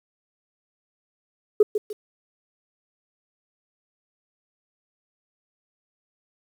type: tone with echo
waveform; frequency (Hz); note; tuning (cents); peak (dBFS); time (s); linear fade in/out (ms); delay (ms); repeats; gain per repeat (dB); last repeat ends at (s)
sine; 420.3; G#4; +21; -9; 1.6-1.63; 5; 150; 2; -10; 1.93
effects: tanh soft clip ceiling -6 dBFS + 8-bit